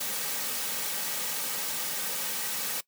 white noise with comb filter, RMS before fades -32 dBFS, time 0-2.81 s, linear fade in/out 10 ms, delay 2.9 ms, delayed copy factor -0.5, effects noise-tail reverb RT60 0.1 s tail -20 dB re dry + high-pass 200 Hz 12 dB/octave

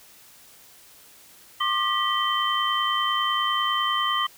sine tone cluster, 1083 / 1193 / 1944 / 3099 Hz, C#6 / D6 / B6 / G7, -41 / +27 / -28 / -21 cents, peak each -28 / -25 / -30 / -26 dBFS, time 1.6-4.27 s, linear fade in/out 10 ms, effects white hiss -51 dBFS RMS until 4.37 s

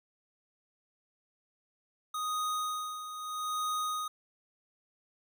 square tone with tremolo, 1244.5 Hz, D#6, in tune, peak -31 dBFS, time 2.14-4.08 s, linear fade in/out 5 ms, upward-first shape sine, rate 0.79 Hz, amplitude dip 65%, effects none

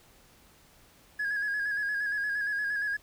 triangle tone with vibrato, 1661.2 Hz, G#6, in tune, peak -25 dBFS, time 1.19-2.97 s, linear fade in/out 10 ms, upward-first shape square, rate 8.6 Hz, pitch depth 36 cents each way, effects tanh soft clip ceiling -24 dBFS + pink hiss -59 dBFS RMS until 3.02 s

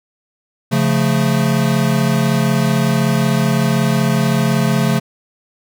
square chord, Db augmented, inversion none, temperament equal, 138.59 / 174.61 / 220 Hz, Db3 / F3 / A3, 0 / 0 / 0 cents, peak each -17 / -19 / -18 dBFS, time 0.71-5 s, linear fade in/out 20 ms, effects none

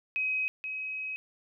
sine tone pair in turn, 2532 / 2542 Hz, D#7 / D#7, +30 / +36 cents, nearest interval unison, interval 6 cents, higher second, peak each -27 / -33 dBFS, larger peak first, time 0.16-0.48 / 0.64-1.16 s, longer second, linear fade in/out 0 ms, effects none

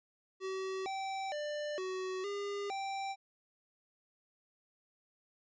square tone with pitch steps, 380.4 / 774 / 594 / 373.8 / 404.5 / 782 Hz, F#4 / G5 / D5 / F#4 / G#4 / G5, +48 / -22 / +20 / +18 / -46 / -4 cents, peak -37 dBFS, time 0.4-3.16 s, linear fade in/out 50 ms, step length 460 ms, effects resampled to 16000 Hz

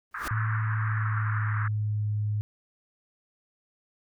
pink noise with exponential growth, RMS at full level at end -32 dBFS, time 0.11-0.28 s, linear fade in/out 2 ms, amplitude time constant 35 ms
white band-pass noise, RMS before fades -35 dBFS, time 0.14-1.68 s, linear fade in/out 5 ms, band 1100 to 1700 Hz, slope 48 dB/octave
sine tone with pitch glide, 110 to 105.15 Hz, A2 to G#2, 0 to +22 cents, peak -25 dBFS, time 0.31-2.41 s, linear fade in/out 0 ms, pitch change -78 cents, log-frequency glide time 0.43-2.07 s
effects none

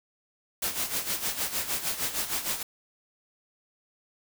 white noise with tremolo, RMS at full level -28 dBFS, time 0.62-2.63 s, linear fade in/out 5 ms, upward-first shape sine, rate 6.5 Hz, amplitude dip 70%, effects none

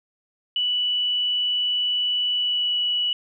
sine tone with pitch glide, 2960 to 2943 Hz, F#7 to F#7, 0 to -10 cents, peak -20 dBFS, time 0.56-3.13 s, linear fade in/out 2 ms, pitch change -10 cents, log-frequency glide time 2.33-2.76 s, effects none

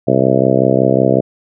harmonic tone, 65.41 Hz, C2, in tune, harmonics 2 / 3 / 4 / 5 / 6 / 7 / 8 / 9 / 10, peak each -18 / -18 / -18 / -18 / -18 / -18 / -18 / -18 / -18 dBFS, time 0.07-1.21 s, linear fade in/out 10 ms, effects none

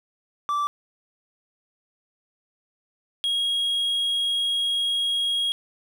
triangle tone pair in turn, 1166 / 3286 Hz, D6 / G#7, -13 / -19 cents, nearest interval octave + tritone, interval 1794 cents, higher second, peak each -20 dBFS, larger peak neither, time 0.49-0.67 / 3.24-5.52 s, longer second, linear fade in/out 0 ms, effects none

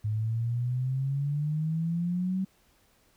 sine exponential sweep, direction up, 105.4 to 191.7 Hz, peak -26 dBFS, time 0.04-2.45 s, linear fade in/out 10 ms, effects pink hiss -65 dBFS RMS until 3.16 s

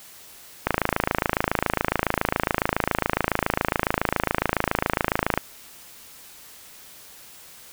click train, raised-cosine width 0.5 ms, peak -4 dBFS, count 129, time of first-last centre 0.67-5.376 s, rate 27.2 Hz, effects white hiss -46 dBFS RMS until 7.72 s

